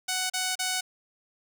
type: tone bursts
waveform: 5% pulse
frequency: 743 Hz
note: F#5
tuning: 7 cents sharp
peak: -15 dBFS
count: 3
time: 0.08-0.81 s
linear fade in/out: 10 ms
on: 220 ms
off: 35 ms
effects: none